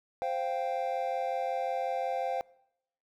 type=chord; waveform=triangle; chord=C suspended fourth; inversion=none; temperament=equal; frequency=523.3 / 698.5 / 784 Hz; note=C5 / F5 / G5; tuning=0 / 0 / 0 cents; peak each=-32 dBFS; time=0.22-2.41 s; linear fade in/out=0 ms; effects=noise-tail reverb RT60 0.8 s tail -23 dB re dry

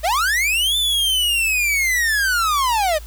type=linear two-way sweep; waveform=45% pulse; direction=up then down; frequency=583 to 3555 to 583 Hz; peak=-16 dBFS; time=0.03-2.99 s; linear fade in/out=20 ms; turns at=0.77 s; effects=added 55 Hz sine -33 dBFS peak until 3.06 s + white hiss -45 dBFS RMS until 3.06 s

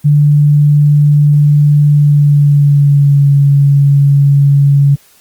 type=tone with pitch glide; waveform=sine; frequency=146.83 to 141.01 Hz; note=D3 to C#3; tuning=0 to +30 cents; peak=-4 dBFS; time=0.04-4.96 s; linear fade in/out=20 ms; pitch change=-70 cents; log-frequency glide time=1.9-3.31 s; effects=white hiss -46 dBFS RMS until 5.2 s + Opus 24 kbps

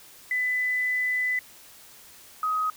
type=tone pair in turn; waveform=sine; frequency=2000 / 1259.9 Hz; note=B6 / D#6; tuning=+21 / +21 cents; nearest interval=minor sixth; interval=800 cents; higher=first; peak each=-23 dBFS; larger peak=neither; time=0.31-1.39 / 2.43-2.7 s; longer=first; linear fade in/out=2 ms; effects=white hiss -50 dBFS RMS until 2.76 s

